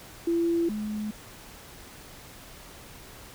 sine tone pair in turn, 337.6 / 212.1 Hz, E4 / G#3, +41 / +37 cents, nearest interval minor sixth, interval 804 cents, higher first, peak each -22 / -29 dBFS, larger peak first, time 0.27-0.69 / 0.69-1.11 s, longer neither, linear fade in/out 5 ms, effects pink hiss -47 dBFS RMS until 3.34 s

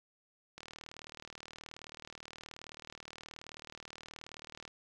click train, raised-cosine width 0.2 ms, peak -29 dBFS, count 160, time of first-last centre 0.58-4.678 s, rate 38.8 Hz, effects none

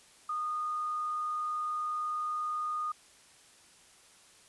sine tone with quantisation, 1229 Hz, D#6, 22 cents flat, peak -31 dBFS, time 0.29-2.92 s, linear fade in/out 5 ms, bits 10, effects white hiss -59 dBFS RMS until 4.48 s + resampled to 24000 Hz

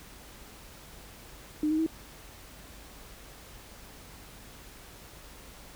sine tone with pitch steps, 303.6 / 312.5 / 321.7 Hz, D#4 / D#4 / E4, -42 / +8 / -42 cents, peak -24 dBFS, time 1.63-1.864 s, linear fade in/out 2 ms, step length 78 ms, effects added 50 Hz sine -54 dBFS peak until 5.75 s + pink hiss -50 dBFS RMS until 5.75 s

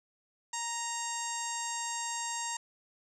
sawtooth tone with low-pass filter, 932.3 Hz, A#5, in tune, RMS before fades -36 dBFS, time 0.53-2.57 s, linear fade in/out 5 ms, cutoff 7300 Hz, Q 8.7, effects none

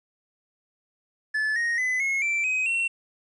triangle tone with pitch steps, 1733 / 1868.1 / 2014 / 2171 / 2340 / 2523 / 2719 Hz, A6 / A#6 / B6 / C#7 / D7 / D#7 / F7, -27 / +3 / +33 / -37 / -7 / +23 / -47 cents, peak -21 dBFS, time 1.34-2.88 s, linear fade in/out 10 ms, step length 220 ms, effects resampled to 24000 Hz + 10-bit

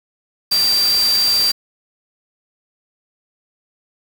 sine tone in noise, 4700 Hz, D8, 1 cent sharp, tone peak -13 dBFS, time 0.51-1.52 s, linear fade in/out 10 ms, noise white, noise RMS -24 dBFS, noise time 0.51-1.52 s, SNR +8 dB, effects none

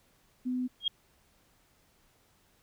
sine tone, 251.9 Hz, B3, 34 cents sharp, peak -29 dBFS, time 0.45-0.68 s, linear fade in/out 20 ms
sine tone with exponential growth, 3250 Hz, G#7, 38 cents flat, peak -22 dBFS, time 0.8-0.88 s, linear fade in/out 5 ms, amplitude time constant 17 ms
effects pink hiss -67 dBFS RMS until 2.62 s

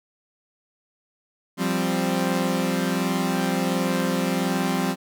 sawtooth chord, F suspended second, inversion none, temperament equal, 174.61 / 196 / 261.6 Hz, F3 / G3 / C4, 0 / 0 / 0 cents, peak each -22 dBFS, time 1.57-4.96 s, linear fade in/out 50 ms, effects none

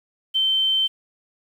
sine tone, 3100 Hz, G7, 20 cents flat, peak -17 dBFS, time 0.34-0.88 s, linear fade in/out 20 ms, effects 8-bit

